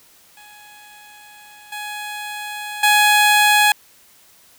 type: tone with level steps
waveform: 15% pulse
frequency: 837 Hz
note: G#5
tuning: 13 cents sharp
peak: -36 / -21 / -5 dBFS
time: 0.37-3.72 s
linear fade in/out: 2 ms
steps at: 1.72 / 2.83 s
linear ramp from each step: 5 ms
effects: white hiss -51 dBFS RMS until 4.58 s